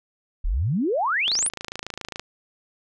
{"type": "exponential sweep", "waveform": "sine", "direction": "up", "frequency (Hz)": [32.35, 10680], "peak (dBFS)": -20, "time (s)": [0.44, 1.49], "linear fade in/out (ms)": 10}
{"type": "click train", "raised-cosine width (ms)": 0.2, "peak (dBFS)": -14, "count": 26, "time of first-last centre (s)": [1.28, 2.196], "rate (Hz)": 27.3}
{"effects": []}